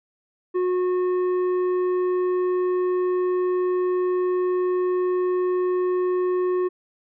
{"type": "tone with tanh clipping", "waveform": "triangle", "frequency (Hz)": 363.8, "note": "F#4", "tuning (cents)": -29, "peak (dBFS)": -21, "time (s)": [0.54, 6.69], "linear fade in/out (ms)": 20, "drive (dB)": 12, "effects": []}